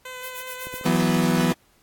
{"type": "tone with vibrato", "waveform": "10% pulse", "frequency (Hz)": 508, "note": "B4", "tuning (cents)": 49, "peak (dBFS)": -26, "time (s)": [0.05, 1.02], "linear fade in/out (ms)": 5, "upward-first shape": "sine", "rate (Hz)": 5.5, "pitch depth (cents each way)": 14}
{"type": "noise with tremolo", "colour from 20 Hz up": "violet", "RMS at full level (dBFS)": -35, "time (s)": [0.23, 0.87], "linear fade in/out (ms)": 2, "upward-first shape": "sine", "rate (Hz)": 8, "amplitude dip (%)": 95}
{"type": "click train", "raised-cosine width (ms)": 2, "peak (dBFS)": -26, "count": 13, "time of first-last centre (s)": [0.67, 1.521], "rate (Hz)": 14.1}
{"type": "chord", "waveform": "35% pulse", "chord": "E suspended second", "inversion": "none", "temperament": "equal", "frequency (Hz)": [164.81, 185, 246.9], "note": ["E3", "F#3", "B3"], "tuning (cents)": [0, 0, 0], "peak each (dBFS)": -21, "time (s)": [0.85, 1.53], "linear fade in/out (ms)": 10}
{"effects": ["pink hiss -61 dBFS RMS until 1.82 s", "AAC 64 kbps"]}